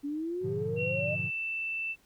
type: exponential sweep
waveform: sine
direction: up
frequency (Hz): 280 to 622.3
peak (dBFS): -31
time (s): 0.03-1.16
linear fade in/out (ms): 20
type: chord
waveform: triangle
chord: G# diminished seventh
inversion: none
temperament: equal with one note detuned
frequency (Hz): 103.83 / 122.83 / 146.83 / 174.61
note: G#2 / B2 / D3 / F3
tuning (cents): 0 / -9 / 0 / 0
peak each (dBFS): -37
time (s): 0.41-1.31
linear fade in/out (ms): 50
type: tone with pitch glide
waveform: sine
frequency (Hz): 2733 to 2661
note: F7 to E7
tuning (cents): -38 to +16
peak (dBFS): -31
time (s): 0.76-1.96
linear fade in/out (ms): 50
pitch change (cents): -46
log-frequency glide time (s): 0.95-1.14
effects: pink hiss -65 dBFS RMS until 2.05 s